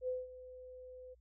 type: tone with ADSR envelope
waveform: sine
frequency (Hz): 507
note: B4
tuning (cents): +45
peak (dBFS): -33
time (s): 0.01-1.15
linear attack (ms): 70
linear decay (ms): 190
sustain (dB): -16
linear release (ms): 22
effects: added 60 Hz sine -64 dBFS peak until 1.2 s